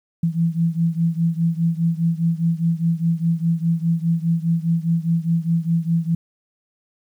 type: beating tone pair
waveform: sine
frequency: 164.81 / 169.71 Hz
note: E3 / F3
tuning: 0 / -49 cents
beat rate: 4.9 Hz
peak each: -19 / -21 dBFS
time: 0.23-6.15 s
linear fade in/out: 5 ms
effects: 9-bit